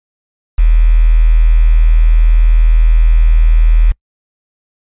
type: tone with quantisation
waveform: sine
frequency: 40.32 Hz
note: E1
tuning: 38 cents flat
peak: -4 dBFS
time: 0.58-3.92 s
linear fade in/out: 10 ms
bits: 5
effects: noise-tail reverb RT60 0.1 s tail -26 dB re dry + resampled to 8000 Hz

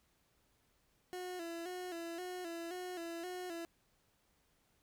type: tone with vibrato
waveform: 30% pulse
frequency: 349.2 Hz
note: F4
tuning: in tune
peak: -39 dBFS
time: 1.13-3.65 s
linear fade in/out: 0 ms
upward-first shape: square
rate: 1.9 Hz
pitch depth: 68 cents each way
effects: pink hiss -75 dBFS RMS until 4.82 s

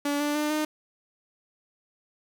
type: tone with pitch steps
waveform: sawtooth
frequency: 287.7 / 293.6 / 299.6 / 305.7 Hz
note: D4 / D4 / D4 / D#4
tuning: -36 / 0 / +35 / -30 cents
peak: -21 dBFS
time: 0.05-0.65 s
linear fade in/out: 5 ms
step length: 150 ms
effects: 8-bit

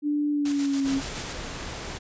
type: tone with pitch glide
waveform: sine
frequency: 294.1 to 271.3 Hz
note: D4 to C#4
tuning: +3 to -37 cents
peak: -22 dBFS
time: 0.02-1.02 s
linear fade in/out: 50 ms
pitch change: -140 cents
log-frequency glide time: 0.31-0.9 s
type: noise with tremolo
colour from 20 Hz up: white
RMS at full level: -35 dBFS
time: 0.45-1.33 s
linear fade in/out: 5 ms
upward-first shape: square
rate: 7.1 Hz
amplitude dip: 45%
type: noise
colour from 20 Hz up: pink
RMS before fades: -35 dBFS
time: 0.84-1.99 s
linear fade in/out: 20 ms
effects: resampled to 16000 Hz

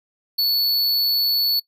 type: tone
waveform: square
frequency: 4435 Hz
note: C#8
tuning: in tune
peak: -17 dBFS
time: 0.38-1.6 s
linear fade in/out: 10 ms
effects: noise-tail reverb RT60 0.1 s tail -21 dB re dry

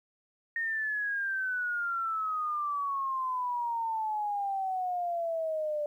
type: exponential sweep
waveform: sine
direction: down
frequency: 1851 to 588 Hz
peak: -29 dBFS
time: 0.56-5.86 s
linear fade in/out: 2 ms
effects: 11-bit

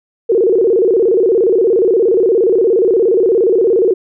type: tone with vibrato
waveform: sine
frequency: 415.3 Hz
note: G#4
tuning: in tune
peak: -8 dBFS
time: 0.29-3.94 s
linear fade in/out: 10 ms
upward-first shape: square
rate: 17 Hz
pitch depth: 190 cents each way
effects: none

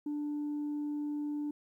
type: tone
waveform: sine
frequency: 294.7 Hz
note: D4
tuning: 6 cents sharp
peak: -31 dBFS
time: 0.06-1.51 s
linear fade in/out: 5 ms
effects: tanh soft clip ceiling -31 dBFS + 12-bit

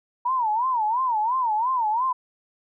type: tone with vibrato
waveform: sine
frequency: 942 Hz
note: A#5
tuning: 18 cents sharp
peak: -20 dBFS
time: 0.25-2.13 s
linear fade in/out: 10 ms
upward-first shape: sine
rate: 2.9 Hz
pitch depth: 190 cents each way
effects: none

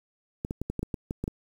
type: clicks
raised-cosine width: 3 ms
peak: -17 dBFS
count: 10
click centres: 0.449 / 0.509 / 0.616 / 0.7 / 0.793 / 0.83 / 0.942 / 1.109 / 1.24 / 1.279 s
effects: 8-bit

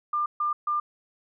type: tone bursts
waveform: sine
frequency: 1198 Hz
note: D6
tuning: 34 cents sharp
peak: -23 dBFS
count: 3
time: 0.13-0.8 s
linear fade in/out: 5 ms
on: 130 ms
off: 140 ms
effects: none

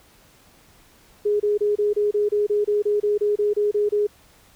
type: tone bursts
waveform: sine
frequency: 415.3 Hz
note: G#4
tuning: in tune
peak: -17 dBFS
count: 16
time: 1.25-4.07 s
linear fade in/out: 10 ms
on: 150 ms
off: 28 ms
effects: pink hiss -54 dBFS RMS until 4.55 s

